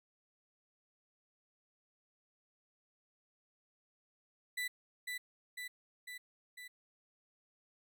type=tone with echo; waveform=35% pulse; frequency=1983 Hz; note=B6; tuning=7 cents sharp; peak=-34 dBFS; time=4.57-4.68 s; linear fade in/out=10 ms; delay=500 ms; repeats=4; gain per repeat=-3 dB; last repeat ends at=6.68 s; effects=none